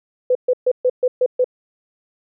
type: tone bursts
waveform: sine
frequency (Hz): 503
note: B4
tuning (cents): +32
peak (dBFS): -12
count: 7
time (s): 0.3-1.444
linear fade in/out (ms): 5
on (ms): 52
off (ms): 130
effects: none